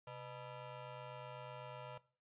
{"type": "ring-modulated tone", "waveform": "20% pulse", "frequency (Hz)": 370, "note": "F#4", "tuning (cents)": 0, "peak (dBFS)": -40, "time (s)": [0.07, 1.98], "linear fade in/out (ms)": 5, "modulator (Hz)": 239, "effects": ["noise-tail reverb RT60 0.4 s tail -18 dB re dry", "resampled to 8000 Hz"]}